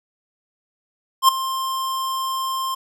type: tone with ADSR envelope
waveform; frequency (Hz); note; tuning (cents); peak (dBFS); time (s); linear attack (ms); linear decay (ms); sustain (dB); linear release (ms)
square; 1055; C6; +14; -8; 1.22-2.75; 66; 6; -15; 10
effects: none